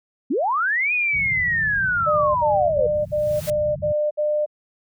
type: linear two-way sweep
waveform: sine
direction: up then down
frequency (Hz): 218.2 to 2502 to 467.9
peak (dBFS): -18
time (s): 0.3-2.87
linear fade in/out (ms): 10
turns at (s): 0.93
type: low-pass noise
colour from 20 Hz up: pink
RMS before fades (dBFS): -30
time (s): 1.13-3.92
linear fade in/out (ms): 2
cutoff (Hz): 180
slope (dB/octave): 48
type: tone bursts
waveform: sine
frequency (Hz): 600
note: D5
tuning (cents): +37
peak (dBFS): -18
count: 7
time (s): 2.06-4.462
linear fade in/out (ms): 20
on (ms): 290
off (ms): 62
type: noise with exponential growth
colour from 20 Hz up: white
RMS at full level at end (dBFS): -32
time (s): 2.94-3.5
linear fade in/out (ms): 1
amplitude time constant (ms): 120
effects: high-pass 80 Hz 12 dB/octave